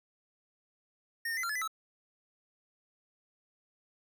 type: tone with pitch steps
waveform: square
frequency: 1842 / 1819 / 2033 / 1377 / 1714 / 2000 / 1301 Hz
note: A#6 / A#6 / B6 / F6 / A6 / B6 / E6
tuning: -21 / -43 / +50 / -25 / -46 / +21 / -23 cents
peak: -33 dBFS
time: 1.25-1.677 s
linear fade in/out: 5 ms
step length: 61 ms
effects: none